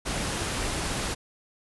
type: low-pass noise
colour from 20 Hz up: pink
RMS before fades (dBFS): -30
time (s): 0.05-1.15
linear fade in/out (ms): 20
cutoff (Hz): 11000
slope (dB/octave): 96
effects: none